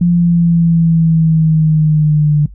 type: linear sweep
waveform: sine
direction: down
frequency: 174.61 to 147.9 Hz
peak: -7 dBFS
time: 0.01-2.46 s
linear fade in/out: 5 ms
effects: noise-tail reverb RT60 0.1 s tail -19 dB re dry + added 50 Hz sine -31 dBFS peak until 2.54 s